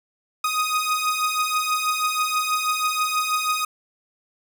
sawtooth beating tone pair, 1244.5 / 1250.7 Hz, D#6 / D#6, 0 / +9 cents, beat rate 6.2 Hz, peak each -22 / -19 dBFS, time 0.44-3.65 s, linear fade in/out 5 ms, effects none

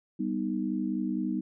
sine chord, G augmented, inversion none, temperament equal, 196 / 246.9 / 311.1 Hz, G3 / B3 / D#4, 0 / 0 / 0 cents, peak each -32 dBFS, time 0.19-1.41 s, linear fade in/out 10 ms, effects none

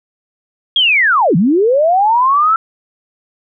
sine linear two-way sweep, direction down then up, 3322 to 150.8 to 1345 Hz, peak -8 dBFS, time 0.76-2.56 s, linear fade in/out 2 ms, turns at 1.36 s, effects none

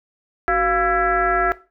sine tone with frequency modulation, 1017 Hz, C6, 50 cents flat, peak -15 dBFS, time 0.48-1.52 s, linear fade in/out 0 ms, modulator 322 Hz, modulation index 2.3, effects noise-tail reverb RT60 0.3 s tail -17 dB re dry

